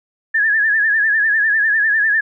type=tone with vibrato; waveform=sine; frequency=1726 Hz; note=A6; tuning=34 cents flat; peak=-12 dBFS; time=0.34-2.21 s; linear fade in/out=10 ms; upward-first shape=sine; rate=10 Hz; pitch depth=81 cents each way; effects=none